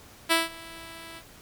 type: tone with ADSR envelope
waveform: 5% pulse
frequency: 329.6 Hz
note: E4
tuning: in tune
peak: -7 dBFS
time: 0.29-1.23 s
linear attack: 26 ms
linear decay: 170 ms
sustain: -23 dB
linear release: 53 ms
effects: pink hiss -51 dBFS RMS until 1.41 s